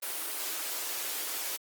white high-pass noise, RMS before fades -35 dBFS, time 0.02-1.57 s, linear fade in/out 10 ms, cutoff 290 Hz, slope 48 dB/octave, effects Opus 32 kbps

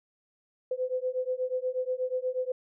sine beating tone pair, 505 / 513.3 Hz, B4 / C5, +39 / -33 cents, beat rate 8.3 Hz, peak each -31 dBFS, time 0.71-2.52 s, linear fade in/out 5 ms, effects none

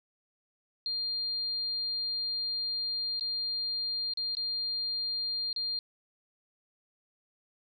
sine tone with dropouts, 4200 Hz, C8, 6 cents sharp, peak -30 dBFS, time 0.86-5.79 s, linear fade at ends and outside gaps 1 ms, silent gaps 3.196-3.209 / 4.136-4.173 / 4.351-4.369 / 5.529-5.562 s, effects 11-bit

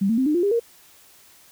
sine tone with pitch steps, 196 / 226.4 / 261.6 / 302.3 / 349.2 / 403.5 / 466.2 Hz, G3 / A3 / C4 / D#4 / F4 / G#4 / A#4, 0 / +50 / 0 / -50 / 0 / -50 / 0 cents, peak -17 dBFS, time 0.01-0.598 s, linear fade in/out 10 ms, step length 84 ms, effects white hiss -52 dBFS RMS until 1.51 s

